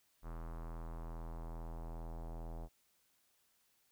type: tone with low-pass filter sweep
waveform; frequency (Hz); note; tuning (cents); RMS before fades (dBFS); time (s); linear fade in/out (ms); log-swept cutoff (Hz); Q
square; 41.2; E1; 0; -45; 0.22-2.69; 50; 1200 to 760; 2.3
effects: white hiss -75 dBFS RMS until 3.91 s